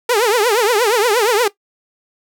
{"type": "tone with vibrato", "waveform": "sawtooth", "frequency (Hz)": 449.4, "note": "A4", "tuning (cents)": 37, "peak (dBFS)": -8, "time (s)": [0.09, 1.48], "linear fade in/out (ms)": 5, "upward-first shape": "triangle", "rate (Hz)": 8.5, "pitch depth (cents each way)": 230, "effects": ["noise-tail reverb RT60 0.1 s tail -17 dB re dry"]}